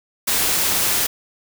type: noise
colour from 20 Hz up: white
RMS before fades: -19 dBFS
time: 0.27-1.07 s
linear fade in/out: 10 ms
effects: none